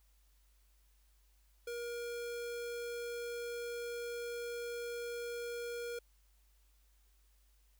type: tone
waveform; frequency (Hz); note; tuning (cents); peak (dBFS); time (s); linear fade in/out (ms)
square; 475; A#4; +33; -40; 1.67-5.99; 5
effects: added 50 Hz sine -66 dBFS peak until 7.79 s + white hiss -75 dBFS RMS until 7.79 s